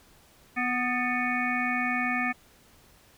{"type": "harmonic tone with a mistuned harmonic", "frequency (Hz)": 246.9, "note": "B3", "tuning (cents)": 0, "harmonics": [1, 3, 5, 7, 9, 10], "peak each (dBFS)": [-31, -33, -34, -31, -31, -36], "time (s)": [0.56, 2.33], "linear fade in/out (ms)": 20, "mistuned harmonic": 7, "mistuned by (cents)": 46, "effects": ["pink hiss -58 dBFS RMS until 3.17 s"]}